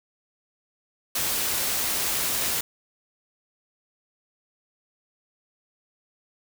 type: noise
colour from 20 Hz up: white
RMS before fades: -26 dBFS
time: 1.15-2.61 s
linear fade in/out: 5 ms
effects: none